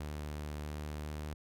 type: tone with pitch glide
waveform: sawtooth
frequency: 74.7 to 75.52 Hz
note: D2 to D2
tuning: +30 to +49 cents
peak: -35 dBFS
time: 0-1.34 s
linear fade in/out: 5 ms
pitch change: +19 cents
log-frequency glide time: 0.56-1.16 s
effects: none